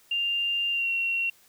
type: tone with pitch glide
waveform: sine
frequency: 2794 to 2737 Hz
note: F7 to F7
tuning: 0 to -36 cents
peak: -24 dBFS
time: 0.11-1.3 s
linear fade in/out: 5 ms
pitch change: -36 cents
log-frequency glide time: 0.71-0.89 s
effects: white hiss -59 dBFS RMS until 1.48 s